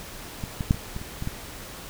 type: clicks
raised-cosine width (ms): 5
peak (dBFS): -18 / -15 / -6 / -22 / -19 / -25 / -19 / -16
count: 8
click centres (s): 0.438 / 0.608 / 0.709 / 0.745 / 0.964 / 1.015 / 1.224 / 1.274
effects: pink hiss -40 dBFS RMS until 1.89 s